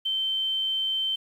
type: tone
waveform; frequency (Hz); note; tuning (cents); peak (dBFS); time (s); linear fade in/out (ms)
sine; 3102; G7; -19; -24; 0.05-1.16; 10
effects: 9-bit